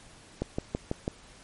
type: click train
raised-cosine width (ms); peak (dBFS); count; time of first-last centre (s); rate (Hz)
2; -15; 5; 0.42-1.079; 6.07
effects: pink hiss -53 dBFS RMS until 1.43 s + MP3 48 kbps